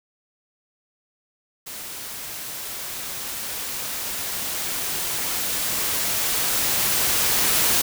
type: noise with level ramp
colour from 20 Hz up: white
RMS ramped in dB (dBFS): -35 to -19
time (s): 1.66-7.82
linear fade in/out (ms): 10
effects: none